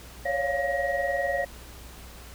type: tone cluster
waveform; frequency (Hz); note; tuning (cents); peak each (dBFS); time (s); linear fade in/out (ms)
sine; 549 / 569 / 701 / 1895; C#5 / C#5 / F5 / A#6; -17 / +45 / +6 / +28; -30; 0.25-1.45; 10
effects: added 60 Hz sine -45 dBFS peak until 2.34 s + pink hiss -47 dBFS RMS until 2.34 s